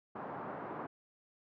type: band-pass noise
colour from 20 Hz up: white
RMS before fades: -43 dBFS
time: 0.15-0.87 s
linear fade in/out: 10 ms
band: 120 to 1200 Hz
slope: 24 dB/octave
effects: none